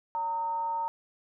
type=tone with frequency modulation; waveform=sine; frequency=918 Hz; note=A#5; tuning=27 cents flat; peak=-28 dBFS; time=0.15-0.88 s; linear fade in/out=0 ms; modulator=348 Hz; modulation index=0.27; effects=none